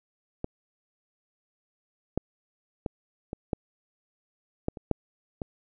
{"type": "clicks", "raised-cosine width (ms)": 2, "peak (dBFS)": [-17, -12, -16, -20, -13, -13, -26, -10, -19], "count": 9, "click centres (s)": [0.444, 2.176, 2.862, 3.331, 3.532, 4.684, 4.772, 4.913, 5.418], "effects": []}